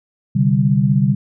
sine chord, C suspended second, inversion none, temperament equal, 130.81 / 146.83 / 196 Hz, C3 / D3 / G3, 0 / 0 / 0 cents, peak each -16 dBFS, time 0.35-1.15 s, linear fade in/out 10 ms, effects none

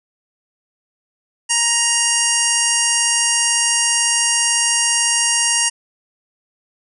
harmonic tone, 938 Hz, A#5, 11 cents sharp, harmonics 1 / 2 / 3 / 5 / 6 / 7 / 8 / 9 / 10, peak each -27 / -25 / -21 / -27 / -22 / -22 / -26 / -22 / -21 dBFS, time 1.49-5.7 s, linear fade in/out 20 ms, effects none

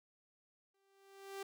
sawtooth tone with exponential growth, 392 Hz, G4, in tune, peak -37 dBFS, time 0.74-1.43 s, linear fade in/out 5 ms, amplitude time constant 150 ms, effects none

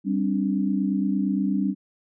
sine chord, G suspended fourth, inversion none, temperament equal with one note detuned, 196 / 265.3 / 293.7 Hz, G3 / C4 / D4, 0 / +24 / 0 cents, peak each -23 / -27 / -27 dBFS, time 0.04-1.75 s, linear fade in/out 50 ms, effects none

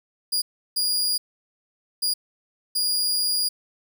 sawtooth tone bursts at uneven times, 4855 Hz, D#8, 43 cents flat, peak -18 dBFS, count 4, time 0.32-0.42 / 0.76-1.18 / 2.02-2.14 / 2.75-3.49 s, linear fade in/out 10 ms, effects 10-bit

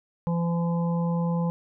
harmonic tone, 170 Hz, F3, 46 cents flat, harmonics 1 / 3 / 5 / 6, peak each -23 / -33 / -37 / -39 dBFS, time 0.27-1.5 s, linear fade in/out 0 ms, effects none

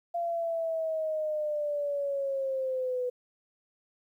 sine linear sweep, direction down, 690 to 493.9 Hz, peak -28 dBFS, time 0.14-3.1 s, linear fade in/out 10 ms, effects 11-bit

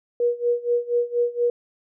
sine tone with tremolo, 480 Hz, B4, 49 cents flat, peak -16 dBFS, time 0.2-1.5 s, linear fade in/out 2 ms, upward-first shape sine, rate 4.2 Hz, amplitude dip 90%, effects none

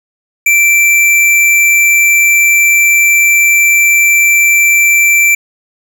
square tone, 2342 Hz, D7, 5 cents flat, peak -6 dBFS, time 0.46-5.35 s, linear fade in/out 5 ms, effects none

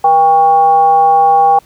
sine tone with frequency modulation, 798 Hz, G5, 31 cents sharp, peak -5 dBFS, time 0.04-1.59 s, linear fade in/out 5 ms, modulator 317 Hz, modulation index 0.44, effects pink hiss -47 dBFS RMS until 1.65 s

